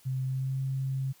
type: tone with pitch glide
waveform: sine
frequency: 130.81 to 133.64 Hz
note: C3 to C3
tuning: 0 to +37 cents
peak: -28 dBFS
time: 0.05-1.13 s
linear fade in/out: 20 ms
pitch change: +37 cents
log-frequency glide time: 0.23-0.59 s
effects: white hiss -60 dBFS RMS until 1.2 s